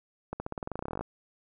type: accelerating click train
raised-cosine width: 1 ms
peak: -20 dBFS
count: 19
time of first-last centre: 0.33-1.01 s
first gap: 70 ms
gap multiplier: 0.92
effects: none